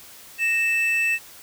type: tone pair together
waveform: triangle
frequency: 1857.8 / 2637 Hz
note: A#6 / E7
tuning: -6 / 0 cents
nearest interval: tritone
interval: 606 cents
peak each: -25 / -18 dBFS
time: 0.38-1.19 s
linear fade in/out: 50 ms
effects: white hiss -45 dBFS RMS until 1.42 s